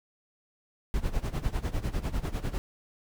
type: noise with tremolo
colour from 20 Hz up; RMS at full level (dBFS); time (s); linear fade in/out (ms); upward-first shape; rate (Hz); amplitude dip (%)
brown; -27; 0.94-2.58; 0; sine; 10; 85
effects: none